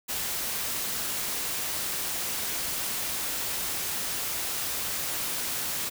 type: noise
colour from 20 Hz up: white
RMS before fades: -31 dBFS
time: 0.08-5.9 s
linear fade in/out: 20 ms
effects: none